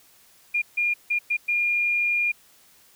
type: tone bursts at uneven times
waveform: sine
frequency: 2416 Hz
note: D7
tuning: 48 cents sharp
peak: -20 dBFS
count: 5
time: 0.54-0.62 / 0.77-0.94 / 1.1-1.19 / 1.3-1.37 / 1.48-2.32 s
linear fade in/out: 10 ms
effects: white hiss -56 dBFS RMS until 2.95 s